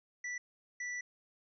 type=tone bursts at uneven times; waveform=square; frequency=1966 Hz; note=B6; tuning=8 cents flat; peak=-38 dBFS; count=2; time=0.24-0.38 / 0.8-1.01 s; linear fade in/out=5 ms; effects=resampled to 16000 Hz